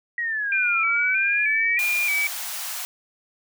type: linear two-way sweep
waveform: sine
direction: down then up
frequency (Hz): 1917 to 1318.5 to 1917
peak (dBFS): -23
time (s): 0.18-1.79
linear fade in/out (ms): 2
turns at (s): 0.81
type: tone with vibrato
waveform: sine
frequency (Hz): 2349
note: D7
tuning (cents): 0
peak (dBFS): -20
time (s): 0.52-2.27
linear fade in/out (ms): 2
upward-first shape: square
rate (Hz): 1.6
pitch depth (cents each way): 44
type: high-pass noise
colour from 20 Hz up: white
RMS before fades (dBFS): -31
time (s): 1.79-2.85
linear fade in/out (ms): 0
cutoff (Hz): 610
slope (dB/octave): 96
effects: none